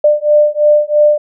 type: beating tone pair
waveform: sine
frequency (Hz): 595 / 598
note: D5 / D5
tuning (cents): +22 / +31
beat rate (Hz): 3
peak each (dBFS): -10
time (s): 0.04-1.18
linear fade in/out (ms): 5
effects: none